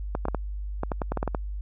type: clicks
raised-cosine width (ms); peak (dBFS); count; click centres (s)
1; -13; 12; 0.151 / 0.254 / 0.284 / 0.347 / 0.834 / 0.918 / 1.018 / 1.12 / 1.173 / 1.229 / 1.277 / 1.348
effects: added 50 Hz sine -30 dBFS peak until 1.61 s